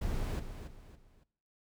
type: noise with echo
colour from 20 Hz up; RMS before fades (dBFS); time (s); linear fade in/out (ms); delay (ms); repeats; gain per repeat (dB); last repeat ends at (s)
brown; -34; 0.01-0.4; 10; 280; 3; -9; 1.24
effects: noise-tail reverb RT60 0.6 s tail -19 dB re dry